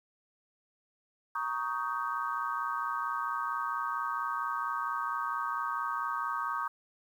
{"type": "chord", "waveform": "sine", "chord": "Eb dominant seventh", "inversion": "second", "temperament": "just", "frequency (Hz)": [933.4, 1120.1, 1244.5, 1555.6], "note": ["Bb5", "Db6", "Eb6", "G6"], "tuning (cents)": [2, 18, 0, -14], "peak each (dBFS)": [-38, -35, -35, -39], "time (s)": [1.35, 6.68], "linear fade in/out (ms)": 5, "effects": ["10-bit"]}